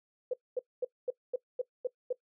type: tone bursts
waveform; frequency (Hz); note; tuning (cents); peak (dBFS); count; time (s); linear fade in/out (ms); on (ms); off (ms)
sine; 500; B4; +21; -28; 8; 0.31-2.128; 5; 26; 230
effects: noise-tail reverb RT60 0.1 s tail -20 dB re dry